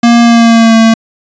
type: tone with pitch glide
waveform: square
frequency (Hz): 235.4 to 225.2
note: A#3 to A3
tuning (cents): +17 to +40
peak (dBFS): -3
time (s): 0.03-0.94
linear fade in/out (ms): 5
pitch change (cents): -77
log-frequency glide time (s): 0.22-0.76
effects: resampled to 16000 Hz